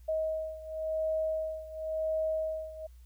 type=beating tone pair; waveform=sine; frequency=632 / 632.94 Hz; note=D#5 / D#5; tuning=+27 / +29 cents; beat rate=0.94 Hz; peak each=-32 / -35 dBFS; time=0.08-2.87 s; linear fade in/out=10 ms; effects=added 60 Hz sine -50 dBFS peak until 3.05 s + white hiss -70 dBFS RMS until 3.05 s